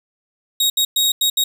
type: tone bursts at uneven times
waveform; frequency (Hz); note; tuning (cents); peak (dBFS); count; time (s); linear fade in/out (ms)
sawtooth; 3774; A#7; +21; -11; 5; 0.6-0.7 / 0.77-0.85 / 0.96-1.12 / 1.21-1.3 / 1.37-1.44; 5
effects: none